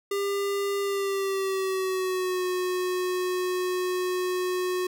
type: tone with pitch glide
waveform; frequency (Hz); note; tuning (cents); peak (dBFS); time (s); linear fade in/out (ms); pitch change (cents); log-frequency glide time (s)
square; 400 to 364.7; G4 to F#4; +35 to -25; -26; 0.11-4.87; 5; -160; 0.81-2.45
effects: none